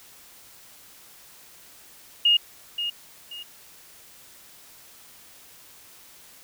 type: tone with echo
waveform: sine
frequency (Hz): 2851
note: F7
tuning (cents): +35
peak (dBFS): -15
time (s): 2.25-2.37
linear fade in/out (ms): 5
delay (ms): 530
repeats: 2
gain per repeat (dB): -10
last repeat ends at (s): 3.43
effects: white hiss -50 dBFS RMS until 6.43 s